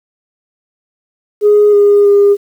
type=tone with pitch steps; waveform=sine; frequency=416.1 / 408.3 / 404.6 Hz; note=G#4 / G#4 / G#4; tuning=+3 / -29 / -45 cents; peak=-3 dBFS; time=1.41-2.37 s; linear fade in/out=50 ms; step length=320 ms; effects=tanh soft clip ceiling -1 dBFS + 7-bit